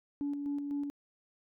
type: tone with tremolo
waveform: sine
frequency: 285.8 Hz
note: D4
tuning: 47 cents flat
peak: -30 dBFS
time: 0.21-0.9 s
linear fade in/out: 0 ms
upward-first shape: square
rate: 4 Hz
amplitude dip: 40%
effects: tanh soft clip ceiling -28 dBFS